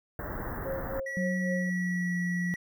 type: band-stop noise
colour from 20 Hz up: pink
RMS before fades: -36 dBFS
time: 0.19-1 s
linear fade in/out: 2 ms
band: 1900 to 15000 Hz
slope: 96 dB/octave
type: tone with tremolo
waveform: sine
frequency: 537 Hz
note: C5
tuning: 45 cents sharp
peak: -30 dBFS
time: 0.65-1.7 s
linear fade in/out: 10 ms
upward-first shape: triangle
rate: 3.7 Hz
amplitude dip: 85%
type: tone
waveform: triangle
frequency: 1936 Hz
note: B6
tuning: 35 cents flat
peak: -32 dBFS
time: 1.06-2.56 s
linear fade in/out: 5 ms
type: tone with pitch glide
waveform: sine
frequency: 185 to 177.05 Hz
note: F#3 to F3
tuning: 0 to +24 cents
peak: -28 dBFS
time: 1.17-2.54 s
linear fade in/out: 0 ms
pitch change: -76 cents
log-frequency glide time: 1.39-2.16 s
effects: none